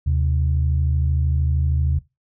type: tone pair together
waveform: sine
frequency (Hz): 77.78 / 130.81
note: D#2 / C3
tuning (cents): 0 / 0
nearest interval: major sixth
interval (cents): 900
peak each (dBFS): -17 / -22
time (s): 0.06-1.99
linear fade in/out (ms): 10
effects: noise-tail reverb RT60 0.2 s tail -18 dB re dry + tanh soft clip ceiling -9 dBFS